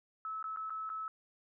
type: tone with dropouts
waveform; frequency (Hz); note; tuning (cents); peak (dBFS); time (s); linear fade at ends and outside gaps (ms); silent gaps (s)
sine; 1300; E6; -24; -37; 0.25-1.08; 1; 0.427-0.441 / 0.562-0.571 / 0.697-0.704 / 0.893-0.9
effects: none